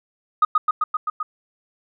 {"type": "tone with echo", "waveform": "sine", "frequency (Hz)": 1244.5, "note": "D#6", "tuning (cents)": 0, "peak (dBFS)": -10, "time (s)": [0.42, 0.45], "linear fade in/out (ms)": 5, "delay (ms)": 130, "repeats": 6, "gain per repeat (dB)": -2, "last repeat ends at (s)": 1.23, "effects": ["tanh soft clip ceiling -7 dBFS"]}